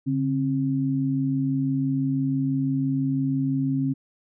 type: tone pair together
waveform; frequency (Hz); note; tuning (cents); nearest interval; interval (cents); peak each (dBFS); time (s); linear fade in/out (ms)
sine; 141.7 / 267.7; C#3 / C4; +38 / +40; major seventh; 1102; -25 / -23; 0.06-3.94; 20
effects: none